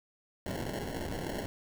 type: noise with sample-and-hold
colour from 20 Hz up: white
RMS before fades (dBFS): -37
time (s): 0.46-1.46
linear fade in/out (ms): 0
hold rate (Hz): 1225
effects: none